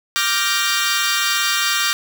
15% pulse chord, G minor seventh, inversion second, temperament equal with one note detuned, 1174.7 / 1396.9 / 1568 / 1870 Hz, D6 / F6 / G6 / Bb6, 0 / 0 / 0 / +5 cents, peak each -16 dBFS, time 0.16-1.93 s, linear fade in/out 0 ms, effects none

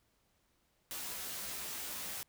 white noise with comb filter, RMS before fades -42 dBFS, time 0.91-2.23 s, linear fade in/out 0 ms, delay 15 ms, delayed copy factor +0.75, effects pink hiss -75 dBFS RMS until 2.28 s

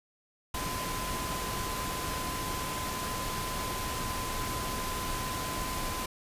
sine tone in noise, 1021 Hz, C6, 43 cents flat, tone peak -37 dBFS, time 0.54-6.06 s, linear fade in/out 5 ms, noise pink, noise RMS -35 dBFS, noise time 0.54-6.06 s, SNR -5 dB, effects resampled to 32000 Hz

